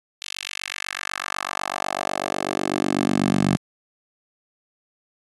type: tone with high-pass filter sweep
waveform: 10% pulse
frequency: 48.06 Hz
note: G1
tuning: 34 cents flat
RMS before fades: -25 dBFS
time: 0.22-3.57 s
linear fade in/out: 0 ms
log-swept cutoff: 3300 to 160 Hz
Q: 1.8
effects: resampled to 24000 Hz